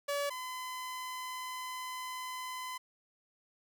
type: tone pair in turn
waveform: sawtooth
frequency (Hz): 571 / 1017.4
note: D5 / C6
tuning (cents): -49 / -49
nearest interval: minor seventh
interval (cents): 1000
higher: second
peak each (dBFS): -28 / -35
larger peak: first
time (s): 0.08-0.3 / 0.3-2.78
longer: second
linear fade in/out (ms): 10
effects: none